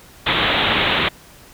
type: low-pass noise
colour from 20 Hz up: white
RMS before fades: -18 dBFS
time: 0.26-1.09 s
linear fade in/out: 10 ms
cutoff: 3800 Hz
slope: 96 dB/octave
effects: pink hiss -45 dBFS RMS until 1.53 s